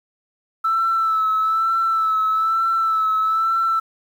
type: tone with vibrato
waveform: sine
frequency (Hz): 1318.5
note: E6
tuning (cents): 0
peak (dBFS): -15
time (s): 0.64-3.8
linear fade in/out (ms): 10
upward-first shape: sine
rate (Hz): 1.1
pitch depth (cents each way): 32
effects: tanh soft clip ceiling -12 dBFS + 8-bit